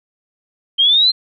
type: exponential sweep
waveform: sine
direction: up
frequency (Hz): 3136 to 4186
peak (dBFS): -9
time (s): 0.78-1.12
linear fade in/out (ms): 20
effects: none